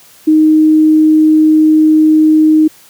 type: tone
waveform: sine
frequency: 311.1 Hz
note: D#4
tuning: in tune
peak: -4 dBFS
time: 0.27-2.68 s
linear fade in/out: 10 ms
effects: white hiss -42 dBFS RMS until 2.89 s + high-pass 60 Hz 12 dB/octave